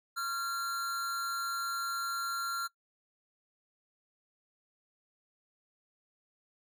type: tone with amplitude modulation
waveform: square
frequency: 1375 Hz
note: F6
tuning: 27 cents flat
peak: -31 dBFS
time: 0.16-2.68 s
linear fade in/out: 20 ms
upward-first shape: sine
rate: 286 Hz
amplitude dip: 45%
effects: noise-tail reverb RT60 0.1 s tail -20 dB re dry